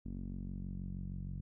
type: tone with low-pass filter sweep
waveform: sawtooth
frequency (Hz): 46.35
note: F#1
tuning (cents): +4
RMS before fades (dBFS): -42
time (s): 0.05-1.41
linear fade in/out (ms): 10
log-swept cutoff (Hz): 240 to 160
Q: 3.6
effects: none

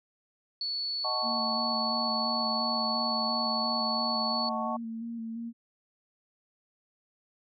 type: tone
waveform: sine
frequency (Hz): 4432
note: C#8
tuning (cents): -1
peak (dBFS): -30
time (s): 0.61-4.49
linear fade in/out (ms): 2
type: chord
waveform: sine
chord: D# half-diminished seventh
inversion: none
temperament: equal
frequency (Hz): 622.3 / 740 / 880 / 1108.7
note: D#5 / F#5 / A5 / C#6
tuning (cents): 0 / 0 / 0 / 0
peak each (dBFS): -36 / -36 / -36 / -34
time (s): 1.04-4.77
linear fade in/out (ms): 10
type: tone with vibrato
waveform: sine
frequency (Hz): 229.2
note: A#3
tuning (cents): -29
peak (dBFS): -34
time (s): 1.22-5.53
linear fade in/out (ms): 50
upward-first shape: square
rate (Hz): 2.9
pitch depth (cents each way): 23
effects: none

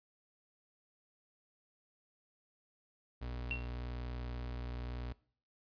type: tone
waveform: 35% pulse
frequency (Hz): 60.9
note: B1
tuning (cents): -24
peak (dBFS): -38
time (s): 3.21-5.13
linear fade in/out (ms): 10
type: tone with exponential decay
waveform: sine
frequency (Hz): 2733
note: F7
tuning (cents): -38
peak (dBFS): -32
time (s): 3.51-3.72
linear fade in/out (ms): 0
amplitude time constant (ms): 44
effects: noise-tail reverb RT60 0.5 s tail -21 dB re dry + resampled to 11025 Hz

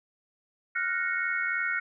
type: chord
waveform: sine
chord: Gb major seventh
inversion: third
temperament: equal with one note detuned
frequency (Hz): 1396.9 / 1480 / 1864.7 / 2196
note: F6 / Gb6 / Bb6 / Db7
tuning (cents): 0 / 0 / 0 / -17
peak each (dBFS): -32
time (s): 0.75-1.8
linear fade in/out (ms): 10
effects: none

